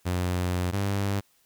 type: tone pair in turn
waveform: sawtooth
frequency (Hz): 90 / 99.64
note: F#2 / G2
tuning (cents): -47 / +29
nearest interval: major second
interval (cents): 176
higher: second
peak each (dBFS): -21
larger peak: neither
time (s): 0.05-0.72 / 0.72-1.21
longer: first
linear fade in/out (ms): 20
effects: white hiss -65 dBFS RMS until 1.45 s